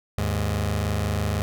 sawtooth tone pair together, 77.87 / 103.83 Hz, D#2 / G#2, +2 / 0 cents, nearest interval perfect fourth, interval 498 cents, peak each -22 / -21 dBFS, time 0.18-1.42 s, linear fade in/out 0 ms, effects none

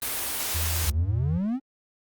white band-stop noise, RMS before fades -29 dBFS, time 0.02-0.9 s, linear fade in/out 2 ms, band 140 to 220 Hz, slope 96 dB/octave
sine tone with pitch glide, 81.9 to 85.38 Hz, E2 to F2, -11 to -39 cents, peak -26 dBFS, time 0.54-1.38 s, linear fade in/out 10 ms, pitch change +72 cents, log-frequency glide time 0.66-1.19 s
triangle exponential sweep, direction up, 60.2 to 277.2 Hz, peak -22 dBFS, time 0.83-1.6 s, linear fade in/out 50 ms
effects Opus 32 kbps

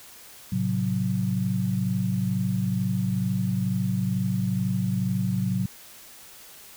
sine chord, F# diminished, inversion first, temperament just, 111 / 133.2 / 185 Hz, A2 / C3 / F#3, +16 / +31 / 0 cents, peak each -28 / -29 / -25 dBFS, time 0.52-5.66 s, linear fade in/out 5 ms, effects white hiss -47 dBFS RMS until 6.76 s

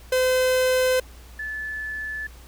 45% pulse / sine tone pair in turn, 512 / 1736.1 Hz, C5 / A6, -38 / -24 cents, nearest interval octave + major sixth, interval 2114 cents, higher second, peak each -18 / -28 dBFS, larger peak first, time 0.12-1 / 1.39-2.27 s, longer neither, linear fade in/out 5 ms, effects added 60 Hz sine -43 dBFS peak until 2.47 s + pink hiss -50 dBFS RMS until 2.47 s

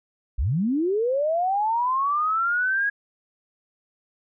sine linear sweep, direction up, 44.87 to 1663 Hz, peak -20 dBFS, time 0.38-2.9 s, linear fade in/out 10 ms, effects none

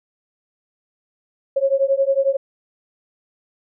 sine beating tone pair, 540 / 551 Hz, C#5 / C#5, -45 / -11 cents, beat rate 11 Hz, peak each -18 dBFS, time 1.56-2.37 s, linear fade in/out 10 ms, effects none

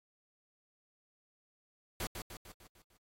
pink noise with echo, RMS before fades -38 dBFS, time 2-2.07 s, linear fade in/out 2 ms, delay 150 ms, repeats 6, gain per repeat -5 dB, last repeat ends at 2.97 s, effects AAC 48 kbps

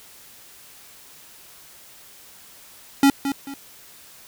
square tone with echo, 277.2 Hz, C#4, in tune, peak -12 dBFS, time 3.03-3.1 s, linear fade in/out 2 ms, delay 220 ms, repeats 2, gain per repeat -10 dB, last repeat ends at 3.54 s, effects white hiss -47 dBFS RMS until 4.27 s

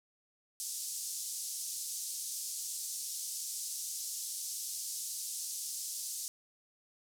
pink band-pass noise, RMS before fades -40 dBFS, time 0.6-6.28 s, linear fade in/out 0 ms, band 5400 to 12000 Hz, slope 24 dB/octave, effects none

